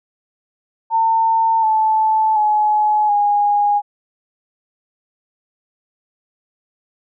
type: tone with pitch steps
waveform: sine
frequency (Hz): 900 / 873.4 / 847.5 / 822.4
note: A5 / A5 / G#5 / G#5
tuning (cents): +39 / -13 / +35 / -17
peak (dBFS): -12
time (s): 0.9-3.82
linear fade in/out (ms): 50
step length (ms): 730
effects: none